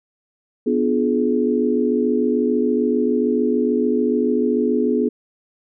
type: chord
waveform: sine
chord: B diminished seventh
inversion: none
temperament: equal with one note detuned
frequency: 246.9 / 293.7 / 349.2 / 423.1 Hz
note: B3 / D4 / F4 / Ab4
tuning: 0 / 0 / 0 / +32 cents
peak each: -19 / -24 / -24 / -20 dBFS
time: 0.66-5.09 s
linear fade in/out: 10 ms
effects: none